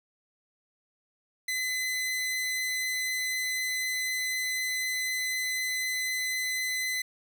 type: tone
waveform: sawtooth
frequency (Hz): 2024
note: B6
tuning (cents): +42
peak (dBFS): -25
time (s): 1.48-7.02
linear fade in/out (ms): 5
effects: none